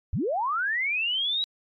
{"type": "linear sweep", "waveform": "sine", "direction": "up", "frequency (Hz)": [56.4, 3901], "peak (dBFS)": -24, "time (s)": [0.13, 1.44], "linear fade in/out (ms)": 0, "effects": ["AAC 64 kbps"]}